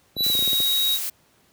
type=tone with pitch glide; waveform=square; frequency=3946 to 3807 Hz; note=B7 to A#7; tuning=-2 to +36 cents; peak=-20 dBFS; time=0.16-0.99 s; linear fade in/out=50 ms; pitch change=-62 cents; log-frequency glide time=0.3-0.36 s
type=clicks; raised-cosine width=2 ms; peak=-21 dBFS; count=10; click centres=0.167 / 0.207 / 0.265 / 0.3 / 0.352 / 0.391 / 0.425 / 0.477 / 0.531 / 0.603 s
type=noise; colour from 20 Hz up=blue; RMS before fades=-28 dBFS; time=0.23-1.1 s; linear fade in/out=10 ms
effects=pink hiss -60 dBFS RMS until 1.52 s + high-pass 80 Hz 12 dB/octave